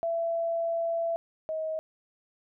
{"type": "tone pair in turn", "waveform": "sine", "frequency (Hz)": [669, 633.1], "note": ["E5", "D#5"], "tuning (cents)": [25, 30], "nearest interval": "minor second", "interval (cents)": 95, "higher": "first", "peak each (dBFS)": [-26, -29], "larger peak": "first", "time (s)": [[0.03, 1.16], [1.49, 1.79]], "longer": "first", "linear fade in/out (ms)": 0, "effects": []}